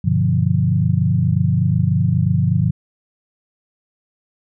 sine chord, G dominant seventh, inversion none, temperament equal, 98 / 123.47 / 146.83 / 174.61 Hz, G2 / B2 / D3 / F3, 0 / 0 / 0 / 0 cents, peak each -19 dBFS, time 0.04-2.71 s, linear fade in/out 10 ms, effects none

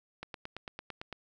click train, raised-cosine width 0.3 ms, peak -24 dBFS, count 9, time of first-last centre 0.23-1.127 s, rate 8.92 Hz, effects none

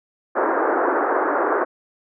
pink band-pass noise, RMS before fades -20 dBFS, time 0.35-1.65 s, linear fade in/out 20 ms, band 310 to 1600 Hz, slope 48 dB/octave, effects none

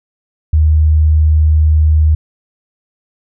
sine tone, 77.4 Hz, D#2, 9 cents flat, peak -6 dBFS, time 0.53-2.15 s, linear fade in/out 5 ms, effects none

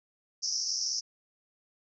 white band-pass noise, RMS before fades -32 dBFS, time 0.42-1.01 s, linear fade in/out 20 ms, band 5100 to 5900 Hz, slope 96 dB/octave, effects none

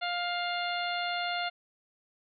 harmonic tone, 703 Hz, F5, 11 cents sharp, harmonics 1 / 2 / 3 / 4 / 5 / 6, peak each -33 / -36 / -38 / -39 / -40 / -41 dBFS, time 0.01-1.5 s, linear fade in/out 20 ms, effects none

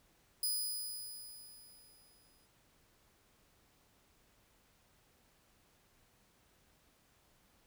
10% pulse tone with exponential decay, 4978 Hz, D#8, in tune, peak -25 dBFS, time 0.43-2.46 s, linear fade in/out 2 ms, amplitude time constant 440 ms, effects pink hiss -70 dBFS RMS until 7.66 s

